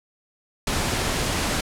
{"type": "noise with ADSR envelope", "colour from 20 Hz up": "pink", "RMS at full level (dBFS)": -21, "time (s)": [0.67, 1.61], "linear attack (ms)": 4, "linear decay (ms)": 7, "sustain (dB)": -3, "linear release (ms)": 7, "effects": ["low-pass 10000 Hz 12 dB/octave"]}